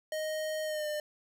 square tone with pitch glide, 622.3 to 602.1 Hz, D#5 to D5, 0 to +43 cents, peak -33 dBFS, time 0.12-1 s, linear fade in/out 2 ms, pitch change -57 cents, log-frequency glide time 0.64-0.87 s, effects none

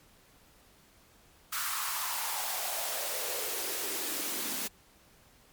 white noise with high-pass filter sweep, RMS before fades -34 dBFS, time 1.52-4.68 s, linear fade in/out 10 ms, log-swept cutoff 1300 to 230 Hz, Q 3.7, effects pink hiss -61 dBFS RMS until 5.52 s + MP3 96 kbps

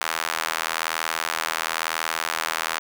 sawtooth tone with high-pass filter, 81 Hz, E2, 30 cents flat, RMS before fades -27 dBFS, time 0.01-2.79 s, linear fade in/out 0 ms, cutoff 1200 Hz, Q 1.2, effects none

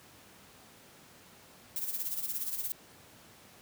violet noise with tremolo, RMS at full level -33 dBFS, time 1.76-2.72 s, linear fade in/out 0 ms, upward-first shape sine, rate 17 Hz, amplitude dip 65%, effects pink hiss -56 dBFS RMS until 3.61 s + high-pass 100 Hz 12 dB/octave

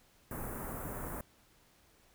pink band-stop noise, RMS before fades -41 dBFS, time 0.31-1.21 s, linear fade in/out 2 ms, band 1600 to 10000 Hz, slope 24 dB/octave, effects pink hiss -66 dBFS RMS until 2.14 s

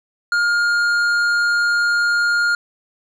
triangle tone with tanh clipping, 1415 Hz, F6, 22 cents sharp, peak -16 dBFS, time 0.32-2.55 s, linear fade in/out 2 ms, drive 13 dB, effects none

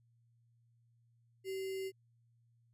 sine tone with sample-and-hold, 383.1 Hz, G4, 40 cents flat, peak -37 dBFS, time 1.44-1.92 s, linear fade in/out 50 ms, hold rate 2450 Hz, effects added 117 Hz sine -68 dBFS peak until 2.73 s + resampled to 32000 Hz

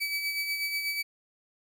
30% pulse tone with tremolo, 2292 Hz, D7, 43 cents flat, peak -25 dBFS, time 0-1.03 s, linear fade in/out 20 ms, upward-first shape sine, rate 8.2 Hz, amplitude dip 45%, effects none

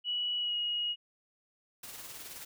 sine tone with pitch glide, 2935 to 2890 Hz, F#7 to F#7, -15 to -41 cents, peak -30 dBFS, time 0.04-0.96 s, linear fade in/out 50 ms, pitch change -26 cents, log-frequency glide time 0.38-0.55 s
white noise with tremolo, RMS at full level -44 dBFS, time 1.83-2.45 s, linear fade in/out 5 ms, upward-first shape sine, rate 19 Hz, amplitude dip 40%
effects none

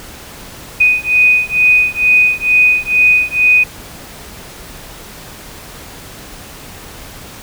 sine beating tone pair, 2489 / 2491.2 Hz, D#7 / D#7, 0 / +2 cents, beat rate 2.2 Hz, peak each -11 dBFS, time 0.8-3.64 s, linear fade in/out 10 ms, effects pink hiss -33 dBFS RMS until 7.42 s

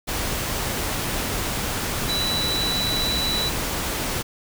sine tone in noise, 3951 Hz, B7, in tune, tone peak -23 dBFS, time 2.08-3.5 s, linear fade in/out 20 ms, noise pink, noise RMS -26 dBFS, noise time 0.07-4.23 s, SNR 0 dB, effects none

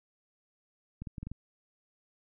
clicks, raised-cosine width 5 ms, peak -27 dBFS, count 6, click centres 1.02 / 1.072 / 1.182 / 1.23 / 1.27 / 1.316 s, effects none

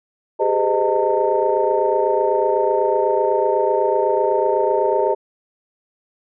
sine tone cluster, 389.7 / 417.7 / 510 / 616 / 900 Hz, G4 / G#4 / C5 / D#5 / A5, -10 / +10 / -44 / -17 / +39 cents, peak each -21 dBFS, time 0.39-5.15 s, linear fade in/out 20 ms, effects tanh soft clip ceiling -4 dBFS

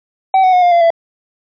triangle tone with pitch steps, 764 / 744 / 724.5 / 705.5 / 687 / 669 Hz, G5 / F#5 / F#5 / F5 / F5 / E5, -45 / +9 / -37 / +17 / -29 / +25 cents, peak -5 dBFS, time 0.34-0.904 s, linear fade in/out 2 ms, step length 94 ms, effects resampled to 11025 Hz

